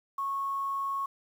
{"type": "tone with quantisation", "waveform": "sine", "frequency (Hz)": 1100, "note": "C#6", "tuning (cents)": -14, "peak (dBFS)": -29, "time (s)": [0.18, 1.06], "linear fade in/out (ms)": 5, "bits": 9, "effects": []}